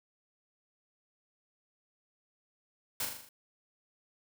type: noise with echo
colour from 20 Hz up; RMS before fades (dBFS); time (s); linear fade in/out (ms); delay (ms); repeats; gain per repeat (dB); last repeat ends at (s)
white; -34; 3-3.05; 2; 40; 6; -4; 3.29
effects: none